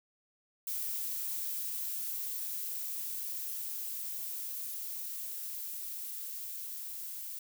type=noise with level ramp; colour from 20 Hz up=violet; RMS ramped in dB=-36 to -42 dBFS; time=0.67-7.39 s; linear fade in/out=5 ms; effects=none